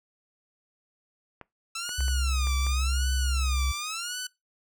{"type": "clicks", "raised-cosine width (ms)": 0.5, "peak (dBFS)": -26, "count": 6, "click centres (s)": [1.413, 1.892, 2.006, 2.082, 2.471, 2.667]}
{"type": "tone with vibrato", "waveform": "10% pulse", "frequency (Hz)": 1318.5, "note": "E6", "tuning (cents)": 0, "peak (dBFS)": -23, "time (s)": [1.75, 4.27], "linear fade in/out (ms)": 5, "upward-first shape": "sine", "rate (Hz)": 0.91, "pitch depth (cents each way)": 220}
{"type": "tone", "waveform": "sine", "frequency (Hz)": 65.41, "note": "C2", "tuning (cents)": 0, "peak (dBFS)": -24, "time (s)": [1.98, 3.72], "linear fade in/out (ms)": 10}
{"effects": ["noise-tail reverb RT60 0.2 s tail -22 dB re dry"]}